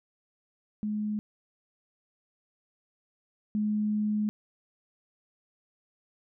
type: tone pair in turn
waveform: sine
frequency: 211.2 / 211.2 Hz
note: G#3 / G#3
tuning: +29 / +29 cents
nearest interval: unison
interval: 0 cents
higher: neither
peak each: -28 / -25 dBFS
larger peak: second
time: 0.83-1.19 / 3.55-4.29 s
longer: second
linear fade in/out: 0 ms
effects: none